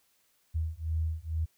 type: beating tone pair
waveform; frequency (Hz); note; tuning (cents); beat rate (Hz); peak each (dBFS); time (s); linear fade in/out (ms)
sine; 79.1 / 81.3; D#2 / E2; +29 / -23; 2.2; -32 / -32; 0.54-1.46; 20
effects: white hiss -70 dBFS RMS until 1.57 s